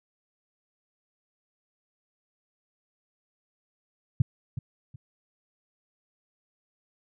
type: tone with echo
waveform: sine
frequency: 126.4 Hz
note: B2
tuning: 41 cents sharp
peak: -15 dBFS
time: 4.2-4.22 s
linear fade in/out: 5 ms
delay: 370 ms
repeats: 2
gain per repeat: -12 dB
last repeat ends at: 4.96 s
effects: none